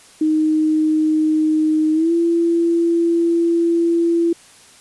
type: tone with pitch glide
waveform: sine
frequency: 311.1 to 337.3 Hz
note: D#4 to E4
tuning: 0 to +40 cents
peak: -13 dBFS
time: 0.21-4.33 s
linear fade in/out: 5 ms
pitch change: +140 cents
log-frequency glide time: 1.93-2.12 s
effects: white hiss -46 dBFS RMS until 4.8 s + resampled to 24000 Hz